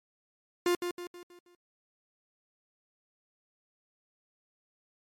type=tone with echo; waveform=45% pulse; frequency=352.2 Hz; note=F4; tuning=15 cents sharp; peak=-24 dBFS; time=0.66-0.75 s; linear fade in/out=2 ms; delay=160 ms; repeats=5; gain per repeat=-7 dB; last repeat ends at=1.55 s; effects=MP3 64 kbps